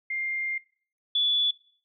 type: tone pair in turn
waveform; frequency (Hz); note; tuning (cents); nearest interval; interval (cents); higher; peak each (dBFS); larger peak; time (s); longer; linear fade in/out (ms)
sine; 2110 / 3442; C7 / A7; +14 / -39; minor sixth; 847; second; -28 / -21; second; 0.1-0.58 / 1.15-1.51; first; 5
effects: noise-tail reverb RT60 0.5 s tail -20 dB re dry